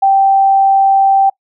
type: tone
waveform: sine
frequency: 781 Hz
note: G5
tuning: 7 cents flat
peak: -6 dBFS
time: 0.02-1.3 s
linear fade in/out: 10 ms
effects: noise-tail reverb RT60 0.1 s tail -24 dB re dry